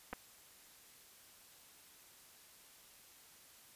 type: clicks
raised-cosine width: 0.5 ms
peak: -27 dBFS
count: 2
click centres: 0.129 / 0.133 s
effects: white hiss -61 dBFS RMS until 3.75 s + resampled to 32000 Hz